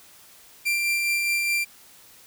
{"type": "tone with tremolo", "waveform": "40% pulse", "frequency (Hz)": 2367, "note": "D7", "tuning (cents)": 13, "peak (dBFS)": -20, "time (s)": [0.65, 1.65], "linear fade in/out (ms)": 20, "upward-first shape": "sine", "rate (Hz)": 4.8, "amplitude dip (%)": 25, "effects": ["white hiss -51 dBFS RMS until 2.26 s"]}